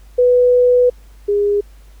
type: tone pair in turn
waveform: sine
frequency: 494.1 / 408.8 Hz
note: B4 / G#4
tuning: +1 / -27 cents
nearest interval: minor third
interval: 328 cents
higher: first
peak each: -8 / -12 dBFS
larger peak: first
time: 0.18-0.9 / 1.28-1.61 s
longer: first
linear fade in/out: 10 ms
effects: added 50 Hz sine -39 dBFS peak until 2 s + pink hiss -53 dBFS RMS until 2 s